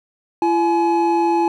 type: tone pair together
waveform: triangle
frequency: 339.1 / 847.6 Hz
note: E4 / G#5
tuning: +49 / +35 cents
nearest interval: octave + major third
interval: 1586 cents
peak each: -15 dBFS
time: 0.42-1.48 s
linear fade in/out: 2 ms
effects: none